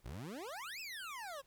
25% pulse exponential two-way sweep, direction up then down, 50.6 to 2700 to 523 Hz, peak -40 dBFS, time 0.04-1.42 s, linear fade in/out 20 ms, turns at 0.8 s, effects pink hiss -72 dBFS RMS until 1.46 s

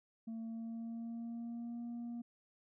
sine tone with pitch glide, 226 to 236.8 Hz, A3 to A#3, +47 to +27 cents, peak -38 dBFS, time 0.27-2.22 s, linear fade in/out 10 ms, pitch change +80 cents, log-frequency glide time 0.41-1.83 s, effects tanh soft clip ceiling -40 dBFS

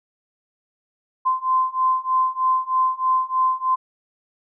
sine beating tone pair, 1034 / 1037.2 Hz, C6 / C6, -21 / -15 cents, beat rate 3.2 Hz, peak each -21 / -20 dBFS, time 1.25-3.76 s, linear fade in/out 20 ms, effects none

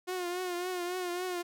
sawtooth tone with vibrato, 359.1 Hz, F4, 48 cents sharp, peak -29 dBFS, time 0.07-1.43 s, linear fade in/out 20 ms, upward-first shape triangle, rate 3.6 Hz, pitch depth 61 cents each way, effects none

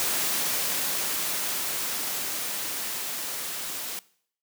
white noise with level ramp, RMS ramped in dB -26 to -34 dBFS, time 0-3.99 s, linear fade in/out 0 ms, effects noise-tail reverb RT60 0.6 s tail -21 dB re dry + high-pass 150 Hz 12 dB/octave

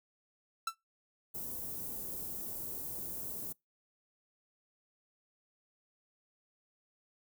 45% pulse tone with exponential decay, 1334 Hz, E6, 20 cents sharp, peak -29 dBFS, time 0.67-0.75 s, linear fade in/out 5 ms, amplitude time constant 16 ms
white band-stop noise, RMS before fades -41 dBFS, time 1.34-3.53 s, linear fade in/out 10 ms, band 450 to 14000 Hz, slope 12 dB/octave
effects noise-tail reverb RT60 0.2 s tail -25 dB re dry

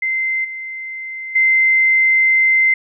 sine tone with level steps, 2076 Hz, C7, 14 cents flat, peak -16 / -25 / -10 dBFS, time 0.02-2.74 s, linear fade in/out 5 ms, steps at 0.44 / 1.35 s, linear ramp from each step 10 ms, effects none

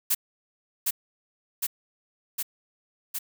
blue noise with echo, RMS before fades -23 dBFS, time 0.1-0.15 s, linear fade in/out 10 ms, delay 760 ms, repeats 4, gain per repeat -2 dB, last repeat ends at 3.19 s, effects none

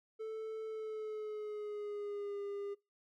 triangle tone with pitch glide, 440 to 403.5 Hz, A4 to G#4, 0 to -50 cents, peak -37 dBFS, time 0.19-2.75 s, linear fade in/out 20 ms, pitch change -150 cents, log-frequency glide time 0.66-2.41 s, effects noise-tail reverb RT60 0.2 s tail -21 dB re dry

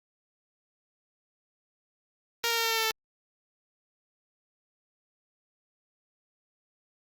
5% pulse tone with pitch steps, 466.2 / 462.2 / 458.2 / 454.2 / 450.3 / 446.4 / 442.6 Hz, A#4 / A#4 / A#4 / A#4 / A4 / A4 / A4, 0 / -15 / -30 / -45 / +40 / +25 / +10 cents, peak -14 dBFS, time 2.44-2.909 s, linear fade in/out 0 ms, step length 67 ms, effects Opus 48 kbps

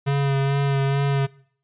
square tone with vibrato, 138.7 Hz, C#3, 1 cent sharp, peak -19 dBFS, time 0.06-1.27 s, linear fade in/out 20 ms, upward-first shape sine, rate 2.3 Hz, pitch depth 21 cents each way, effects noise-tail reverb RT60 0.6 s tail -22 dB re dry + resampled to 8000 Hz

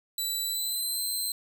15% pulse tone with pitch glide, 3966 to 4103 Hz, B7 to C8, +7 to -35 cents, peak -22 dBFS, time 0.18-1.32 s, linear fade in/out 2 ms, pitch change +58 cents, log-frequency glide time 0.44-1 s, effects none

